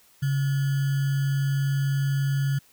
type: tone with sample-and-hold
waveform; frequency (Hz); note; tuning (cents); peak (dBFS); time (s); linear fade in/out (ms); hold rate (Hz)
sine; 138.2; C#3; -5; -21; 0.22-2.59; 10; 1575
effects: white hiss -58 dBFS RMS until 2.72 s